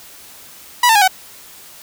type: tone with pitch steps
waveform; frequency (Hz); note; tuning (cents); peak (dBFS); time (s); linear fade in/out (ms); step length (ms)
sawtooth; 977 / 895.9 / 821.6 / 753.4; B5 / A5 / G#5 / F#5; -19 / +31 / -19 / +31; -5; 0.83-1.078; 5; 62
effects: white hiss -40 dBFS RMS until 1.82 s